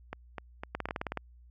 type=two click trains; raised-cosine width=0.5 ms; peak=-22 / -18 dBFS; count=4 / 9; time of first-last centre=0.13-0.888 / 0.75-1.173 s; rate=3.96 / 18.9 Hz; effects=added 60 Hz sine -53 dBFS peak until 1.5 s